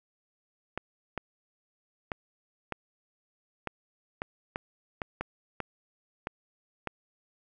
clicks, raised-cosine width 0.5 ms, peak -17 dBFS, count 12, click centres 0.776 / 1.177 / 2.118 / 2.723 / 3.673 / 4.219 / 4.559 / 5.018 / 5.21 / 5.603 / 6.271 / 6.873 s, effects none

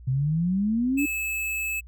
sine exponential sweep, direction up, 125.5 to 296.1 Hz, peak -21 dBFS, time 0.07-1.06 s, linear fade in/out 10 ms
square tone, 2603 Hz, E7, 22 cents flat, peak -27 dBFS, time 0.97-1.81 s, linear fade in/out 20 ms
effects added 60 Hz sine -42 dBFS peak until 1.87 s

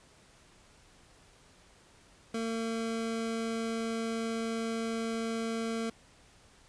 25% pulse tone, 226.9 Hz, A#3, 47 cents flat, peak -28 dBFS, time 2.34-5.9 s, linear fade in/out 5 ms, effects pink hiss -60 dBFS RMS until 6.68 s + resampled to 22050 Hz

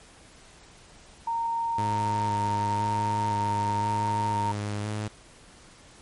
sine tone, 923 Hz, A#5, 17 cents flat, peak -25 dBFS, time 1.27-4.52 s, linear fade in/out 5 ms
sawtooth tone with vibrato, 105 Hz, G#2, 19 cents sharp, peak -25 dBFS, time 1.78-5.08 s, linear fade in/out 5 ms, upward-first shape square, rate 0.98 Hz, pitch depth 21 cents each way
effects pink hiss -52 dBFS RMS until 6.01 s + MP3 48 kbps

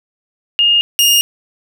sine / sawtooth tone pair in turn, 2838 / 2838 Hz, F7 / F7, +27 / +27 cents, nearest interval unison, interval 0 cents, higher neither, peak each -8 / -5 dBFS, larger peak second, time 0.59-0.81 / 0.99-1.21 s, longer neither, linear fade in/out 0 ms, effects none

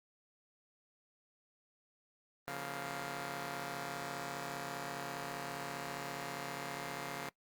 5% pulse chord, Bb minor, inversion first, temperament just, 139.85 / 174.81 / 233.1 Hz, Db3 / F3 / Bb3, +16 / +2 / 0 cents, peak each -32 / -35 / -36 dBFS, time 2.48-7.29 s, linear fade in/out 0 ms, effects noise-tail reverb RT60 0.1 s tail -21 dB re dry + Opus 32 kbps

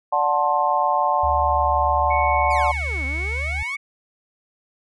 sine chord, D dominant seventh, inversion none, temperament just, 587.3 / 734.2 / 881 / 1057.2 Hz, D5 / F#5 / A5 / C6, 0 / -14 / +2 / +18 cents, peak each -25 / -22 / -21 / -22 dBFS, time 0.12-2.72 s, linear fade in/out 10 ms
sine tone with vibrato, 72.3 Hz, D2, 27 cents flat, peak -25 dBFS, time 1.23-3.63 s, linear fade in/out 5 ms, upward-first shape sine, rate 1.4 Hz, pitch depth 16 cents each way
sine tone, 2217 Hz, C#7, in tune, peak -25 dBFS, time 2.1-3.77 s, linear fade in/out 10 ms
sawtooth exponential two-way sweep, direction down then up, 2564 to 252.8 to 1194 Hz, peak -30 dBFS, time 2.5-3.76 s, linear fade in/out 10 ms, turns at 3.05 s
effects resampled to 24000 Hz

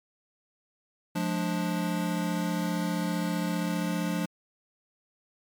square chord, D diminished, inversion first, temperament just, 176.2 / 211.4 / 293.7 Hz, F3 / Ab3 / D4, +16 / +31 / 0 cents, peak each -30 / -34 / -34 dBFS, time 1.15-4.26 s, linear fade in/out 10 ms, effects MP3 96 kbps

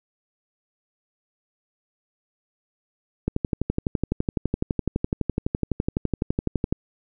click train, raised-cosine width 3 ms, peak -9 dBFS, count 42, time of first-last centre 3.28-6.725 s, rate 11.9 Hz, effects none

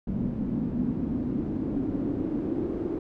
brown noise with band-pass filter sweep, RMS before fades -29 dBFS, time 0.07-2.99 s, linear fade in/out 5 ms, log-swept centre 210 to 340 Hz, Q 4.7, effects none

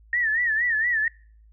sine tone with vibrato, 1838 Hz, A#6, 25 cents flat, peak -20 dBFS, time 0.13-1.08 s, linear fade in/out 2 ms, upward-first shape sine, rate 4.3 Hz, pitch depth 120 cents each way, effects noise-tail reverb RT60 0.5 s tail -26 dB re dry + added 54 Hz sine -50 dBFS peak until 1.52 s

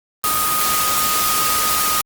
sine tone in noise, 1244.5 Hz, D#6, in tune, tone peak -20 dBFS, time 0.24-2.01 s, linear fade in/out 0 ms, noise white, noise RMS -19 dBFS, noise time 0.24-2.01 s, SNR -4 dB, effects Opus 24 kbps

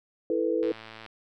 sine chord, E suspended fourth, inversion none, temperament equal, 329.6 / 440 / 493.9 Hz, E4 / A4 / B4, 0 / 0 / 0 cents, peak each -28 dBFS, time 0.3-0.72 s, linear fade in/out 2 ms
click train, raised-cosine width 0.3 ms, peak -27 dBFS, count 49, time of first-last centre 0.63-1.062 s, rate 111 Hz
effects none

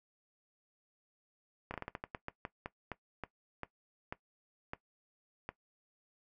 slowing click train, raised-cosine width 0.5 ms, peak -24 dBFS, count 17, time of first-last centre 1.71-5.49 s, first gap 30 ms, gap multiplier 1.24, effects noise-tail reverb RT60 0.1 s tail -17 dB re dry

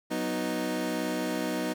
25% pulse chord, B major, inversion second, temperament equal, 185 / 246.9 / 311.1 Hz, F#3 / B3 / D#4, 0 / 0 / 0 cents, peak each -32 / -29 / -28 dBFS, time 0.1-1.74 s, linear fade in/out 20 ms, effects none

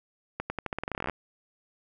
accelerating click train, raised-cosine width 0.5 ms, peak -16 dBFS, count 18, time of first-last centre 0.4-1.097 s, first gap 100 ms, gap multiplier 0.87, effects none

